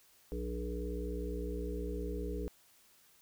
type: harmonic tone with a mistuned harmonic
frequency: 59.7 Hz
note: A#1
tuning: 42 cents sharp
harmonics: 1 / 3 / 5 / 7 / 8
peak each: -38 / -45 / -44 / -42 / -45 dBFS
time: 0.32-2.48 s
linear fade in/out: 0 ms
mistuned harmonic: 3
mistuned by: +45 cents
effects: white hiss -65 dBFS RMS until 3.21 s